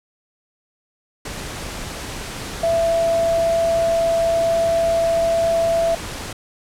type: tone in noise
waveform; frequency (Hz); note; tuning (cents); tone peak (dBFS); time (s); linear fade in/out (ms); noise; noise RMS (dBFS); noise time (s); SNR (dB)
sine; 667; E5; +20; -15; 2.63-5.95; 5; pink; -30; 1.25-6.33; +12
effects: low-pass 10000 Hz 12 dB/octave